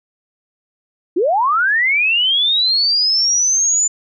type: linear sweep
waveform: sine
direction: up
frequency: 310 to 7090 Hz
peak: -12 dBFS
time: 1.16-3.88 s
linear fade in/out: 10 ms
effects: none